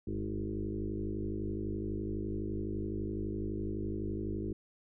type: tone with frequency modulation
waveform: sine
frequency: 205.3 Hz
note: G#3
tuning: 20 cents flat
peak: -33 dBFS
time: 0.07-4.53 s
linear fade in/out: 5 ms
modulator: 51.9 Hz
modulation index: 3.6
effects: none